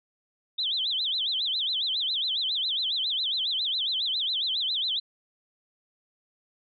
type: tone with vibrato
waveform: sine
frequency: 3520 Hz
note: A7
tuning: in tune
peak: -25 dBFS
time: 0.58-5 s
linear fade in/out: 10 ms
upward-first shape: sine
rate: 7.3 Hz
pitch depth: 260 cents each way
effects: none